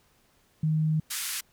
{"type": "tone", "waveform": "sine", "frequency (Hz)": 156.1, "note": "D#3", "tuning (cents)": 6, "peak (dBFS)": -22, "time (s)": [0.63, 1], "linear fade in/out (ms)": 5}
{"type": "band-pass noise", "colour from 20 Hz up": "white", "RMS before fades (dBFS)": -33, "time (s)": [1.1, 1.41], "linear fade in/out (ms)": 10, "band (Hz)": [1300, 13000], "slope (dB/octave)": 24}
{"effects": ["pink hiss -65 dBFS RMS until 1.52 s"]}